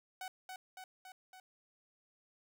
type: tone with echo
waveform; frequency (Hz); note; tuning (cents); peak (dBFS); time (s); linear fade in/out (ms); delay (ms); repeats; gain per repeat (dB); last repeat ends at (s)
sawtooth; 748; F#5; +19; -38; 0.21-0.28; 2; 280; 4; -3; 1.4
effects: none